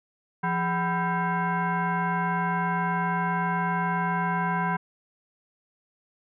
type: tone with frequency modulation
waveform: sine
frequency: 410.9 Hz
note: G#4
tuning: 18 cents flat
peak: -23 dBFS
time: 0.43-4.77 s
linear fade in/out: 10 ms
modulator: 583 Hz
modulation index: 2.1
effects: none

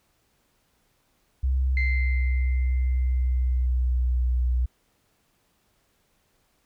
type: tone with pitch glide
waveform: sine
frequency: 65.41 to 61.74 Hz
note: C2 to B1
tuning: 0 to 0 cents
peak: -19 dBFS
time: 1.43-4.66 s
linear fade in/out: 10 ms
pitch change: -100 cents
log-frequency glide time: 1.65-4.27 s
type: tone with exponential decay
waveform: sine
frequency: 2082 Hz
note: C7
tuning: 9 cents flat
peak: -23 dBFS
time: 1.77-3.66 s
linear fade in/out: 1 ms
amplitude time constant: 410 ms
effects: tanh soft clip ceiling -16 dBFS + pink hiss -68 dBFS RMS until 6.65 s

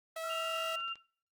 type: tone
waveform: sawtooth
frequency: 650 Hz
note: E5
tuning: 24 cents flat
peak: -34 dBFS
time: 0.16-0.76 s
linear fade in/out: 5 ms
type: tone with vibrato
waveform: sine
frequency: 1349 Hz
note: E6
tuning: 40 cents sharp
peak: -38 dBFS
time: 0.23-0.93 s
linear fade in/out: 10 ms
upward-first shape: sine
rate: 5.4 Hz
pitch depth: 11 cents each way
type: tone with tremolo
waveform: sine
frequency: 2794 Hz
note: F7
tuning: in tune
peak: -37 dBFS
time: 0.29-0.95 s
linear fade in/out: 20 ms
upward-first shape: sine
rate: 13 Hz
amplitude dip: 25%
type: click train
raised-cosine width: 0.2 ms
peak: -38 dBFS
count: 6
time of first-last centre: 0.58-0.956 s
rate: 13.3 Hz
effects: noise-tail reverb RT60 0.5 s tail -21 dB re dry + Opus 24 kbps

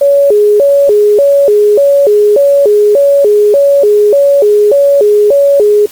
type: tone with vibrato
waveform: sine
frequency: 484.2 Hz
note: B4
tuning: 34 cents flat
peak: -3 dBFS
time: 0.01-5.86 s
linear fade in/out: 5 ms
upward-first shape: square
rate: 1.7 Hz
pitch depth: 260 cents each way
effects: white hiss -34 dBFS RMS until 5.91 s + Opus 24 kbps

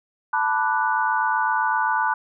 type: chord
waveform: sine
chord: B minor seventh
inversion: third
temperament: equal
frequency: 880 / 987.8 / 1174.7 / 1480 Hz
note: A5 / B5 / D6 / F#6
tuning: 0 / 0 / 0 / 0 cents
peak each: -23 / -24 / -28 / -24 dBFS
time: 0.33-2.14 s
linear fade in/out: 5 ms
effects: none

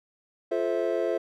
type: chord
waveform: triangle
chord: F major seventh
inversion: none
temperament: just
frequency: 349.2 / 436.5 / 523.8 / 654.8 Hz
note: F4 / A4 / C5 / E5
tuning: 0 / -14 / +2 / -12 cents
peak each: -28 dBFS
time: 0.51-1.18 s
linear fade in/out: 10 ms
effects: none

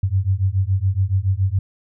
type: beating tone pair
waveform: sine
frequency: 92.5 / 99.6 Hz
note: F#2 / G2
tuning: 0 / +28 cents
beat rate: 7.1 Hz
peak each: -19 dBFS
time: 0.03-1.59 s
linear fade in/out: 5 ms
effects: none

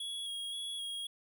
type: tone with vibrato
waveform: square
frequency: 3322 Hz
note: G#7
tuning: in tune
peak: -38 dBFS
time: 0-1.07 s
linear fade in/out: 5 ms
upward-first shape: square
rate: 1.9 Hz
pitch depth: 19 cents each way
effects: none

